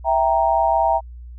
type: chord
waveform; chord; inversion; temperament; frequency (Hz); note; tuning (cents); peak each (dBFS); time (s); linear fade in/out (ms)
sine; E diminished; none; equal; 659.3 / 784 / 932.3; E5 / G5 / Bb5; 0 / 0 / 0; -19; 0.04-1.01; 50
effects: added 60 Hz sine -34 dBFS peak until 1.38 s